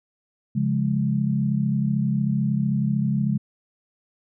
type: chord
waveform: sine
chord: Db major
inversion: none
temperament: equal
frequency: 138.59 / 174.61 / 207.7 Hz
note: Db3 / F3 / Ab3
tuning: 0 / 0 / 0 cents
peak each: -23 / -27 / -23 dBFS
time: 0.55-3.38 s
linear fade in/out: 10 ms
effects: none